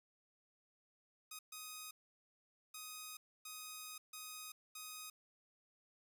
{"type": "tone bursts at uneven times", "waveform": "5% pulse", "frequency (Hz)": 1252, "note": "D#6", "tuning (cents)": 10, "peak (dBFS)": -36, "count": 6, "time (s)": [[1.31, 1.39], [1.52, 1.91], [2.74, 3.17], [3.45, 3.98], [4.13, 4.52], [4.75, 5.1]], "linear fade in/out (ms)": 5, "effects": []}